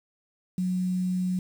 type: tone with quantisation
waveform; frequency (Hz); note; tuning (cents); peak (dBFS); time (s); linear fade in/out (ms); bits
sine; 183; F#3; -19; -24; 0.58-1.39; 2; 8
effects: none